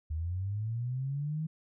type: linear sweep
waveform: sine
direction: up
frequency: 75.3 to 160.3 Hz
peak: -31 dBFS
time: 0.1-1.47 s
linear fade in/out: 10 ms
effects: none